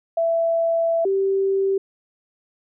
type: tone pair in turn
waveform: sine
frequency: 665 / 389 Hz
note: E5 / G4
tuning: +15 / -13 cents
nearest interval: major sixth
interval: 928 cents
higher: first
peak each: -17 dBFS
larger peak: neither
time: 0.17-1.05 / 1.05-1.78 s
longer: first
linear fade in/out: 5 ms
effects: none